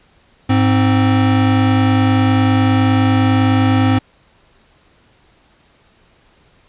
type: tone pair together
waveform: square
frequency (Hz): 103.82 / 261.6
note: G#2 / C4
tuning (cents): 0 / 0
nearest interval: octave + major third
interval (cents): 1600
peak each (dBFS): -14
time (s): 0.49-3.99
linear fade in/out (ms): 10
effects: pink hiss -53 dBFS RMS until 6.68 s + resampled to 8000 Hz